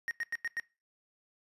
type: tone bursts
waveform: triangle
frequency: 1864.7 Hz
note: A#6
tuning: in tune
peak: -30 dBFS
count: 5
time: 0.08-0.598 s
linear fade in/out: 0 ms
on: 30 ms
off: 92 ms
effects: noise-tail reverb RT60 0.3 s tail -22 dB re dry + resampled to 32000 Hz